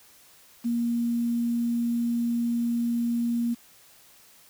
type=tone with quantisation; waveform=sine; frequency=235.7 Hz; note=A#3; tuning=19 cents sharp; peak=-23 dBFS; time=0.64-3.55 s; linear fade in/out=20 ms; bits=8; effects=white hiss -55 dBFS RMS until 4.49 s